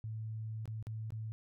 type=tone with dropouts; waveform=sine; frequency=110 Hz; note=A2; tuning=in tune; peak=-38 dBFS; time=0.04-1.32 s; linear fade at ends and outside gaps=0 ms; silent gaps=0.656-0.677 / 0.826-0.869 / 1.105-1.122 s; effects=none

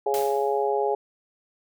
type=harmonic tone; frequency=138.59 Hz; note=C#3; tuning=in tune; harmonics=3 / 4 / 5 / 6; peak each=-24 / -29 / -30 / -27 dBFS; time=0.06-0.95 s; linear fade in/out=5 ms
type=noise with exponential decay; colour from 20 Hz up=white; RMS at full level=-33 dBFS; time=0.14-0.7 s; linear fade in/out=0 ms; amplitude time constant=120 ms
effects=none

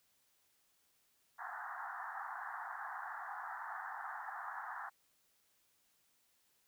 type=band-pass noise; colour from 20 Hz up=pink; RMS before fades=-45 dBFS; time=1.38-4.9 s; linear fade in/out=20 ms; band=730 to 1800 Hz; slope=96 dB/octave; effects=white hiss -75 dBFS RMS until 6.67 s

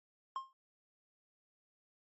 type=tone with exponential decay; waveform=triangle; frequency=1064 Hz; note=C6; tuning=29 cents sharp; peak=-31 dBFS; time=0.36-0.53 s; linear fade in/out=1 ms; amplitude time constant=36 ms; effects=MP3 32 kbps

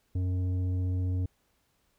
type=tone with tanh clipping; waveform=triangle; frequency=91.5 Hz; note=F#2; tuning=19 cents flat; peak=-28 dBFS; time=0.15-1.26 s; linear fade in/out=5 ms; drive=13 dB; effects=pink hiss -72 dBFS RMS until 1.98 s

